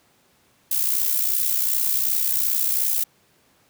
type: noise with amplitude modulation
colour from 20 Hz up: violet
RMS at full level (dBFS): -19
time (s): 0.71-3.04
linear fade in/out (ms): 5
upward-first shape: sine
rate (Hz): 62.7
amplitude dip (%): 60
effects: pink hiss -60 dBFS RMS until 3.69 s + high-pass 100 Hz 12 dB/octave